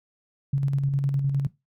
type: tone with tremolo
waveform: sine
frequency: 138.59 Hz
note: C#3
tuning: in tune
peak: -19 dBFS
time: 0.53-1.47 s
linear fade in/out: 5 ms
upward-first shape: square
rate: 9.8 Hz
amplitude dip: 35%
effects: noise-tail reverb RT60 0.2 s tail -18 dB re dry